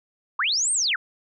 sine linear two-way sweep, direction up then down, 960 to 8870 to 1259 Hz, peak -20 dBFS, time 0.39-0.96 s, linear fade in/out 5 ms, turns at 0.72 s, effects none

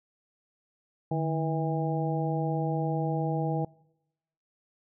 harmonic tone with a mistuned harmonic, 162.1 Hz, E3, 29 cents flat, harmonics 1 / 2 / 3 / 4 / 5, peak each -28 / -34 / -35 / -37 / -34 dBFS, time 1.11-3.65 s, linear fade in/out 5 ms, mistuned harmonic 1, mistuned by -100 cents, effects noise-tail reverb RT60 0.9 s tail -25 dB re dry

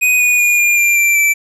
square tone with pitch steps, 2494 / 2465 / 2437 / 2409 / 2381 / 2354 / 2327 Hz, D#7 / D#7 / D#7 / D7 / D7 / D7 / D7, +3 / -17 / -37 / +43 / +23 / +3 / -17 cents, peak -10 dBFS, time 0.01-1.34 s, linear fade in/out 20 ms, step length 190 ms, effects resampled to 32000 Hz + 8-bit

